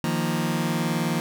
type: chord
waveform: sawtooth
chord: Eb suspended second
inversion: none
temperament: just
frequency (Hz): 155.56 / 175.01 / 233.3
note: Eb3 / F3 / Bb3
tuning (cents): 0 / +4 / +2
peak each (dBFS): -23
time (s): 0.04-1.2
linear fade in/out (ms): 0
effects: none